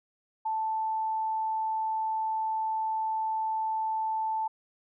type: tone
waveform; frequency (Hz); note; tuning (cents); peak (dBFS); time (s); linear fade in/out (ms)
sine; 880; A5; 0; -27; 0.45-4.48; 10
effects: none